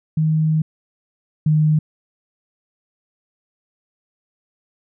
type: tone pair in turn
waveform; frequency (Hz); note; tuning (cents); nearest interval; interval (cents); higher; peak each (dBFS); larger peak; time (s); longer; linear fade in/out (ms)
sine; 156.8 / 153.84; D#3 / D#3; +14 / -19; unison; 33; first; -14 / -12; second; 0.17-0.62 / 1.46-1.79; first; 5
effects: none